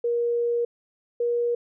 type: tone pair in turn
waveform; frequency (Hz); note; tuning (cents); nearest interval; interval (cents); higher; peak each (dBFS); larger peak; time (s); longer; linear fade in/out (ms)
sine; 473.8 / 476.5; A#4 / A#4; +28 / +38; unison; 10; second; -21; neither; 0.04-0.65 / 1.2-1.55; first; 5
effects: none